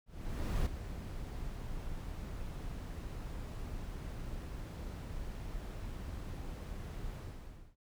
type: noise with ADSR envelope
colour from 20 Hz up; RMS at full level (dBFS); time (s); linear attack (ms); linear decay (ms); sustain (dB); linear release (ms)
brown; -32; 0.06-7.76; 600; 10; -10; 610
effects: noise-tail reverb RT60 0.1 s tail -26 dB re dry